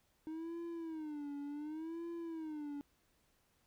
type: tone with vibrato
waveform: triangle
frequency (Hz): 311.1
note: D#4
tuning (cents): 0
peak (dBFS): -39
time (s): 0.27-2.81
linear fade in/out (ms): 0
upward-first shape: sine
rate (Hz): 0.68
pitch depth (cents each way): 150
effects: pink hiss -75 dBFS RMS until 3.66 s